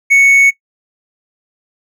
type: tone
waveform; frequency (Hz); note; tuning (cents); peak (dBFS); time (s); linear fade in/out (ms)
triangle; 2217; C#7; 0; -3; 0.1-0.51; 20
effects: noise-tail reverb RT60 0.1 s tail -20 dB re dry